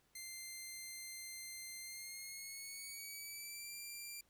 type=tone with pitch glide; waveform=10% pulse; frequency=2086 to 2369 Hz; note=C7 to D7; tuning=-6 to +14 cents; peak=-38 dBFS; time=0.15-4.21 s; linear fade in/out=5 ms; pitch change=+220 cents; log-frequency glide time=1.8-3.76 s; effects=pink hiss -75 dBFS RMS until 4.29 s